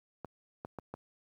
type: clicks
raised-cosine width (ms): 1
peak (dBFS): -26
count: 4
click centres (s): 0.247 / 0.649 / 0.787 / 0.94
effects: high-pass 80 Hz 12 dB/octave + 11-bit